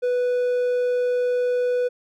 triangle tone, 493.9 Hz, B4, in tune, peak -17 dBFS, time 0.02-1.89 s, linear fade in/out 20 ms, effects none

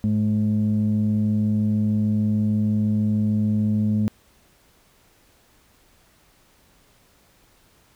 sine tone pair together, 106.4 / 212.8 Hz, G#2 / G#3, +42 / +42 cents, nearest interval octave, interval 1200 cents, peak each -21 / -18 dBFS, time 0.04-4.08 s, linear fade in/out 0 ms, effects tanh soft clip ceiling -14 dBFS + pink hiss -58 dBFS RMS until 7.95 s

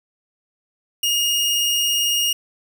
sawtooth tone, 2853 Hz, F7, 36 cents sharp, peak -14 dBFS, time 1.03-2.33 s, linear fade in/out 5 ms, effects none

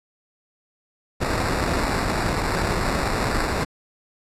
pink noise with sample-and-hold, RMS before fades -23 dBFS, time 1.2-3.65 s, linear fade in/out 20 ms, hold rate 3150 Hz, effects low-pass 10000 Hz 12 dB/octave

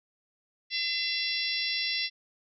harmonic tone with a mistuned harmonic, 678 Hz, E5, 49 cents sharp, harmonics 3 / 4 / 5 / 6 / 7 / 8, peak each -35 / -35 / -35 / -35 / -35 / -35 dBFS, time 0.7-2.1 s, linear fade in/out 50 ms, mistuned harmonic 5, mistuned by +18 cents, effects none

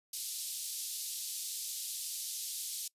white band-pass noise, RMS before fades -40 dBFS, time 0.13-2.88 s, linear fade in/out 5 ms, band 3600 to 13000 Hz, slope 24 dB/octave, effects noise-tail reverb RT60 0.1 s tail -23 dB re dry + resampled to 32000 Hz

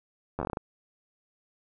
slowing click train, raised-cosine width 1 ms, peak -17 dBFS, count 9, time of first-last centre 0.39-0.571 s, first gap 11 ms, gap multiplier 1.2, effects none

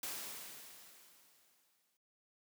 white noise with exponential decay, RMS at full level -41 dBFS, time 0.03-1.97 s, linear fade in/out 2 ms, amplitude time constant 420 ms, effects noise-tail reverb RT60 0.2 s tail -22 dB re dry + high-pass 150 Hz 12 dB/octave

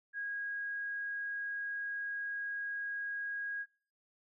sine tone, 1642 Hz, G#6, 20 cents flat, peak -36 dBFS, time 0.13-3.66 s, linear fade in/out 50 ms, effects noise-tail reverb RT60 0.4 s tail -21 dB re dry

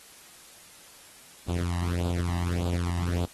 sawtooth tone with flanger, 87.31 Hz, F2, in tune, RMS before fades -28 dBFS, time 1.48-3.26 s, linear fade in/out 10 ms, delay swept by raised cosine 0.25 to 1.06 ms, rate 1.7 Hz, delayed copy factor +0.85, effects white hiss -51 dBFS RMS until 3.33 s + AAC 32 kbps

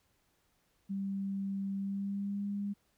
sine tone with pitch glide, 196 to 202 Hz, G3 to G#3, 0 to -48 cents, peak -33 dBFS, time 0.89-2.74 s, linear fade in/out 20 ms, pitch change +52 cents, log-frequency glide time 1.76-2.47 s, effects pink hiss -74 dBFS RMS until 2.97 s

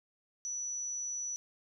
sine tone, 5920 Hz, F#8, in tune, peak -35 dBFS, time 0.45-1.36 s, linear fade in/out 0 ms, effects none

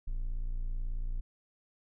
triangle tone, 29.14 Hz, A#0, in tune, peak -29 dBFS, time 0.07-1.21 s, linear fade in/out 10 ms, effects none

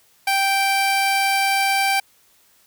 35% pulse tone pair together, 784 / 2341 Hz, G5 / D7, 0 / -6 cents, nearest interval octave + perfect fifth, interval 1894 cents, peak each -17 / -19 dBFS, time 0.27-2 s, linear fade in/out 5 ms, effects white hiss -57 dBFS RMS until 2.66 s

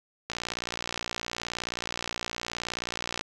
click train, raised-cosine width 0.2 ms, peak -14 dBFS, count 173, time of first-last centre 0.3-3.21 s, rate 59.1 Hz, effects none

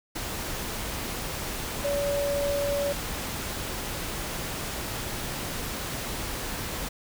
sine tone in noise, 569 Hz, C#5, 45 cents sharp, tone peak -25 dBFS, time 1.84-2.93 s, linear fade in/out 10 ms, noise pink, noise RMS -33 dBFS, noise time 0.15-6.89 s, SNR +5 dB, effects none

